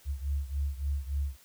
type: beating tone pair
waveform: sine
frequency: 69.3 / 72.8 Hz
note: C#2 / D2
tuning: 0 / -15 cents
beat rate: 3.5 Hz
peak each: -31 / -34 dBFS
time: 0.05-1.37 s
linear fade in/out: 50 ms
effects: white hiss -59 dBFS RMS until 1.44 s